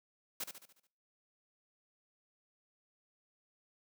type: noise with echo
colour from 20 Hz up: white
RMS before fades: -39 dBFS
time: 0.4-0.44 s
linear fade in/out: 5 ms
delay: 72 ms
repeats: 6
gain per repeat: -6 dB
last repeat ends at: 0.872 s
effects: noise-tail reverb RT60 0.5 s tail -20 dB re dry + high-pass 150 Hz 12 dB/octave